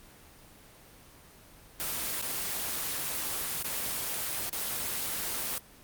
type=noise with dropouts; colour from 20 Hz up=white; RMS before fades=-33 dBFS; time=1.8-5.58 s; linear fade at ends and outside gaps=0 ms; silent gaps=2.213-2.225 / 3.626-3.644 / 4.493-4.529 s; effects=pink hiss -54 dBFS RMS until 5.83 s + Opus 24 kbps